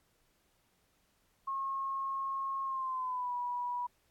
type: tone with pitch glide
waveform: sine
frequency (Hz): 1083 to 976.1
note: C#6 to B5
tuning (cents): -41 to -21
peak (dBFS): -33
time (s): 1.47-3.87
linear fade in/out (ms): 10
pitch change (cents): -180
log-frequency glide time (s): 2.63-3.34
effects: pink hiss -73 dBFS RMS until 4.1 s + AAC 64 kbps